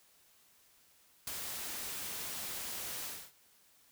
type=noise with ADSR envelope; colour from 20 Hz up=white; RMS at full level=-36 dBFS; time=1.27-3.32 s; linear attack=5 ms; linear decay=10 ms; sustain=-5 dB; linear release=270 ms; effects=white hiss -66 dBFS RMS until 3.91 s